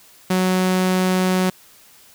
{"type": "tone", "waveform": "sawtooth", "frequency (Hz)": 185, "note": "F#3", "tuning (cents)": 0, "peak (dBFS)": -12, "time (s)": [0.3, 1.5], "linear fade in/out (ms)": 5, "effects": ["white hiss -49 dBFS RMS until 2.14 s"]}